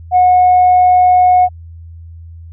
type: tone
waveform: sine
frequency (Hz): 728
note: F#5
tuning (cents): -28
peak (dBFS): -4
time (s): 0.11-1.49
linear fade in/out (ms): 50
effects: tanh soft clip ceiling -2 dBFS + added 83 Hz sine -30 dBFS peak until 2.52 s